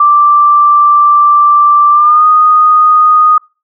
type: tone with pitch glide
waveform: sine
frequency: 1174.7 to 1238.1 Hz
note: D6 to D#6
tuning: 0 to -9 cents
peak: -3 dBFS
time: 0-3.38 s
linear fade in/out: 5 ms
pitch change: +91 cents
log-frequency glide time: 1.91-2.26 s
effects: noise-tail reverb RT60 0.3 s tail -26 dB re dry